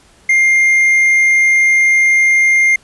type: tone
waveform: triangle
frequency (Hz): 2112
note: C7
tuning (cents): +16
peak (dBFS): -6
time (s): 0.29-2.76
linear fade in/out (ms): 5
effects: pink hiss -48 dBFS RMS until 2.83 s + resampled to 24000 Hz